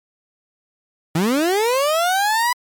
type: linear sweep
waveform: 30% pulse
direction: up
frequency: 150.7 to 996 Hz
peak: -13 dBFS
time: 1.15-2.53 s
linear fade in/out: 5 ms
effects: MP3 96 kbps